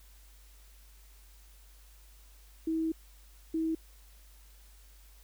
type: tone bursts at uneven times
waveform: sine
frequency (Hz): 322.3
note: E4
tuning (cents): -39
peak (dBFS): -28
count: 2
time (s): 2.67-2.92 / 3.54-3.75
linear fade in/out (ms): 5
effects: added 50 Hz sine -54 dBFS peak until 5.23 s + white hiss -62 dBFS RMS until 5.23 s